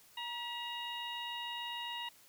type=harmonic tone with a mistuned harmonic; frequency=947 Hz; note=A#5; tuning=27 cents sharp; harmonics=1 / 2 / 3 / 4; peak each=-43 / -47 / -42 / -47 dBFS; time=0.17-2.09 s; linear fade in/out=5 ms; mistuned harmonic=2; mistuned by=+42 cents; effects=white hiss -62 dBFS RMS until 2.28 s